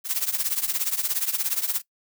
blue noise with tremolo, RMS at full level -22 dBFS, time 0.04-1.82 s, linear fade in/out 50 ms, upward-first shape triangle, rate 17 Hz, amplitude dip 90%, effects noise-tail reverb RT60 0.1 s tail -19 dB re dry

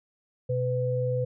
sine tone pair together, 125.5 / 502 Hz, B2 / B4, +28 / +28 cents, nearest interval 2 octaves, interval 2400 cents, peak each -27 dBFS, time 0.49-1.25 s, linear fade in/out 10 ms, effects none

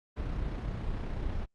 brown noise with amplitude modulation, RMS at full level -32 dBFS, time 0.16-1.46 s, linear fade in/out 20 ms, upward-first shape sine, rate 31 Hz, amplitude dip 35%, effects low-pass 4000 Hz 12 dB/octave + Opus 32 kbps

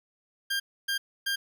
20% pulse tone bursts, 1600 Hz, G6, 35 cents sharp, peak -22 dBFS, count 3, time 0.5-1.36 s, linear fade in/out 10 ms, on 100 ms, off 280 ms, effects none

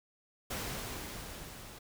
pink noise with level ramp, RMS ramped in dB -37 to -50 dBFS, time 0.5-1.79 s, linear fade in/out 10 ms, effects none

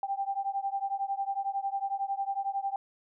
sine beating tone pair, 784 / 795 Hz, G5 / G5, 0 / +24 cents, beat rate 11 Hz, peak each -32 / -33 dBFS, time 0.03-2.76 s, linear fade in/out 2 ms, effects none

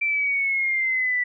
sine exponential sweep, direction down, 2349 to 1964 Hz, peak -20 dBFS, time 0.01-1.24 s, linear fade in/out 10 ms, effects none

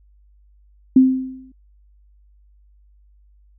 sine tone with exponential decay, 260.4 Hz, C4, 8 cents flat, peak -5 dBFS, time 0.96-1.52 s, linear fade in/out 5 ms, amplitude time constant 120 ms, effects added 50 Hz sine -50 dBFS peak until 3.58 s

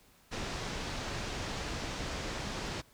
pink low-pass noise, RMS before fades -38 dBFS, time 0.31-2.82 s, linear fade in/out 20 ms, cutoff 6600 Hz, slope 24 dB/octave, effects pink hiss -63 dBFS RMS until 2.93 s

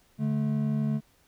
triangle tone pair together, 144.5 / 216.6 Hz, D3 / A3, -28 / -27 cents, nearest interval perfect fifth, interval 701 cents, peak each -26 / -25 dBFS, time 0.18-1.01 s, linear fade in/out 50 ms, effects pink hiss -64 dBFS RMS until 1.27 s

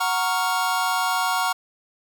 square chord, Gb major seventh, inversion none, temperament equal, 740 / 932.3 / 1108.7 / 1396.9 Hz, Gb5 / Bb5 / Db6 / F6, 0 / 0 / 0 / 0 cents, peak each -27 dBFS, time 0-1.53 s, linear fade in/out 10 ms, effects none

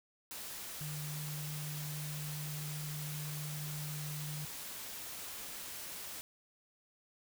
sine tone in noise, 150 Hz, D3, 37 cents sharp, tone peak -40 dBFS, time 0.81-4.45 s, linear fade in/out 0 ms, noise white, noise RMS -45 dBFS, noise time 0.31-6.21 s, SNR +2 dB, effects none

